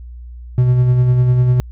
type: tone with tremolo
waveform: triangle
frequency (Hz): 124.8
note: B2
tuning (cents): +19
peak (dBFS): -6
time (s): 0.58-1.6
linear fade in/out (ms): 0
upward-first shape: sine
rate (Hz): 10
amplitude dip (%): 35
effects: added 60 Hz sine -30 dBFS peak until 1.71 s